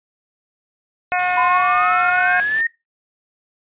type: harmonic tone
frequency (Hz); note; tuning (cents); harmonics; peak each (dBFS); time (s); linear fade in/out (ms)
361.3; F#4; -41; 2 / 3 / 4 / 5 / 6 / 7; -19 / -28 / -24 / -27 / -26 / -25; 1.12-2.4; 0
type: noise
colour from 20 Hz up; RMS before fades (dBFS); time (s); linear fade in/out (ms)
white; -31; 1.19-2.61; 0
type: exponential sweep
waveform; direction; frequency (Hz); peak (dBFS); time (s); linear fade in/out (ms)
sine; up; 1000 to 1864.7; -16; 1.37-2.67; 5
effects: noise-tail reverb RT60 0.2 s tail -18 dB re dry + resampled to 8000 Hz